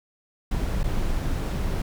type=noise with dropouts; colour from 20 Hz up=brown; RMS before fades=-25 dBFS; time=0.51-1.82 s; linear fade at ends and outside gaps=5 ms; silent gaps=0.833-0.839 s; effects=none